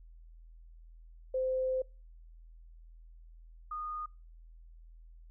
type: tone pair in turn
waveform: sine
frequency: 518 / 1229.4 Hz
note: C5 / D#6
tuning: -17 / -21 cents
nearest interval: octave + minor third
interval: 1496 cents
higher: second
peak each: -29 / -36 dBFS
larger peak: first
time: 1.34-1.82 / 3.71-4.06 s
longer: first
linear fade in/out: 5 ms
effects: noise-tail reverb RT60 0.3 s tail -24 dB re dry + added 41 Hz sine -51 dBFS peak until 5.3 s